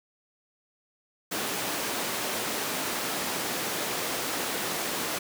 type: high-pass noise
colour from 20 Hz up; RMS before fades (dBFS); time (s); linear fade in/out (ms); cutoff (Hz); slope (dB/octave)
pink; -31; 1.31-5.19; 10; 270; 12
effects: none